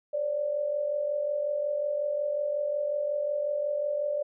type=tone pair together; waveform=sine; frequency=541.8 / 587.3 Hz; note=C#5 / D5; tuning=-40 / 0 cents; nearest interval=minor second; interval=140 cents; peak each=-34 / -27 dBFS; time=0.13-4.23 s; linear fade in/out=10 ms; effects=none